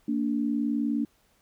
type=tone pair together; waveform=sine; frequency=229.6 / 289.3 Hz; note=A#3 / D4; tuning=-26 / -26 cents; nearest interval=major third; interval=400 cents; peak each=-27 dBFS; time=0.08-1.05 s; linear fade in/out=5 ms; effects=pink hiss -66 dBFS RMS until 1.41 s